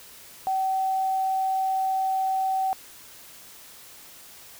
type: tone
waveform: sine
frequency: 764 Hz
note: G5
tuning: 45 cents flat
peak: -22 dBFS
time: 0.47-2.73 s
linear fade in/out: 0 ms
effects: white hiss -47 dBFS RMS until 4.59 s